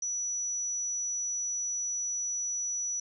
sine tone, 5900 Hz, F#8, 6 cents flat, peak -30 dBFS, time 0.02-3 s, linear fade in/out 5 ms, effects none

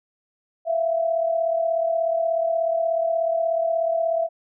sine tone pair together, 660 / 696.6 Hz, E5 / F5, +2 / -5 cents, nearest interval minor second, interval 93 cents, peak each -20 / -27 dBFS, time 0.65-4.29 s, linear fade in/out 50 ms, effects none

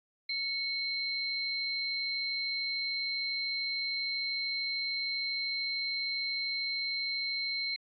sine tone pair together, 2200 / 4133 Hz, C#7 / C8, -14 / -22 cents, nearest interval major seventh, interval 1092 cents, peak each -35 / -33 dBFS, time 0.29-7.76 s, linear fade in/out 5 ms, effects AAC 32 kbps

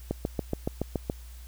click train, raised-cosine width 2 ms, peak -14 dBFS, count 8, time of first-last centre 0.11-1.099 s, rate 7.08 Hz, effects added 60 Hz sine -42 dBFS peak until 1.47 s + white hiss -55 dBFS RMS until 1.47 s

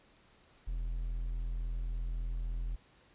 triangle tone, 41.81 Hz, E1, 25 cents sharp, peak -31 dBFS, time 0.67-2.76 s, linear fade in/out 10 ms, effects pink hiss -64 dBFS RMS until 3.14 s + resampled to 8000 Hz

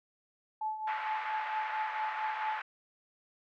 sine tone with tremolo, 866 Hz, A5, 28 cents flat, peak -30 dBFS, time 0.61-2.6 s, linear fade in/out 5 ms, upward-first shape triangle, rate 4.4 Hz, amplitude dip 70%
white band-pass noise, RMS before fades -40 dBFS, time 0.87-2.62 s, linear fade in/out 5 ms, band 830 to 2000 Hz, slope 24 dB/octave
effects none

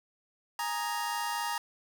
sawtooth chord, Ab suspended second, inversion none, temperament just, 830.6 / 934.4 / 1245.9 Hz, Ab5 / Bb5 / Eb6, 0 / +4 / +2 cents, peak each -33 / -29 / -35 dBFS, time 0.59-1.58 s, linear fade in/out 2 ms, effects none

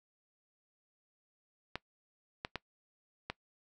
clicks, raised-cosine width 0.3 ms, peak -20 dBFS, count 4, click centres 1.756 / 2.449 / 2.557 / 3.3 s, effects noise-tail reverb RT60 0.1 s tail -21 dB re dry

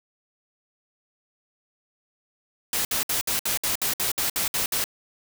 white noise bursts, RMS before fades -25 dBFS, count 12, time 2.73-4.841 s, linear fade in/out 2 ms, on 120 ms, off 61 ms, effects none

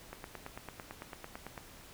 click train, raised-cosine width 0.5 ms, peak -27 dBFS, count 14, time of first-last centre 0.13-1.578 s, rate 8.98 Hz, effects pink hiss -54 dBFS RMS until 1.93 s

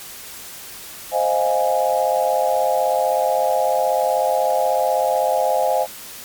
sine chord, F minor seventh, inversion second, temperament equal, 523.3 / 622.3 / 698.5 / 830.6 Hz, C5 / Eb5 / F5 / Ab5, 0 / 0 / 0 / 0 cents, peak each -21 dBFS, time 1.11-5.87 s, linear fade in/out 50 ms, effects white hiss -36 dBFS RMS until 6.24 s + MP3 96 kbps

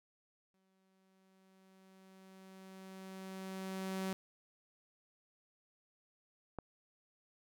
sawtooth tone with exponential growth, 190 Hz, F#3, 46 cents sharp, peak -32 dBFS, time 0.54-4.13 s, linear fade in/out 0 ms, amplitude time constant 780 ms
click, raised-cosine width 1 ms, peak -27 dBFS, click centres 6.587 s
effects none

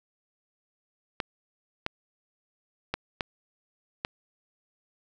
clicks, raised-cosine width 0.3 ms, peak -12 dBFS, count 5, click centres 1.202 / 1.864 / 2.94 / 3.208 / 4.049 s, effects none

